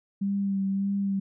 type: tone with vibrato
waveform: sine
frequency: 196.7 Hz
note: G3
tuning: 6 cents sharp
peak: -24 dBFS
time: 0.21-1.2 s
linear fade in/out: 10 ms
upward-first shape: sine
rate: 1.7 Hz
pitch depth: 23 cents each way
effects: none